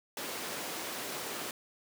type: high-pass noise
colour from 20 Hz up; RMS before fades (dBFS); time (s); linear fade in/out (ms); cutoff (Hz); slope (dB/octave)
pink; -39; 0.17-1.51; 2; 290; 12
effects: none